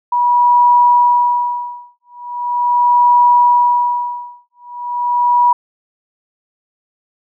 sine tone with tremolo, 970 Hz, B5, 31 cents flat, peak -6 dBFS, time 0.12-5.53 s, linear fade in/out 5 ms, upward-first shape sine, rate 0.4 Hz, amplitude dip 100%, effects none

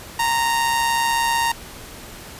sawtooth tone with amplitude modulation, 927 Hz, A#5, 10 cents flat, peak -12 dBFS, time 0.19-1.52 s, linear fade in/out 5 ms, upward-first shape sine, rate 136 Hz, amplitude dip 40%, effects pink hiss -38 dBFS RMS until 2.39 s + resampled to 32000 Hz

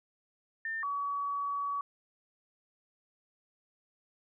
sine tone pair in turn, 1800 / 1133.9 Hz, A6 / C#6, +39 / +39 cents, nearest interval minor sixth, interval 800 cents, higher first, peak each -33 / -31 dBFS, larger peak second, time 0.65-0.83 / 0.83-1.81 s, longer second, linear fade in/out 2 ms, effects none

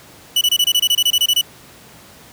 40% pulse tone bursts, 2960 Hz, F#7, in tune, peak -11 dBFS, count 14, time 0.36-1.413 s, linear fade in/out 5 ms, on 52 ms, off 25 ms, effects pink hiss -43 dBFS RMS until 2.32 s + high-pass 80 Hz 12 dB/octave

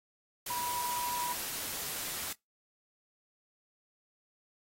sine tone in noise, 974 Hz, B5, 24 cents flat, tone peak -34 dBFS, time 0.5-1.33 s, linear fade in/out 5 ms, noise white, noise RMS -38 dBFS, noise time 0.46-2.33 s, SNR +1 dB, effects noise-tail reverb RT60 0.2 s tail -26 dB re dry + AAC 48 kbps

